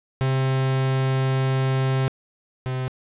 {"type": "tone pair in turn", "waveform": "45% pulse", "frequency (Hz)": [132.4, 129.08], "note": ["C3", "C3"], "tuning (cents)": [21, -23], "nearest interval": "unison", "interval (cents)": 44, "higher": "first", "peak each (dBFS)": [-19, -24], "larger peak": "first", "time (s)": [[0.21, 2.08], [2.66, 2.88]], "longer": "first", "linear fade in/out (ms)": 0, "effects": ["resampled to 8000 Hz", "10-bit"]}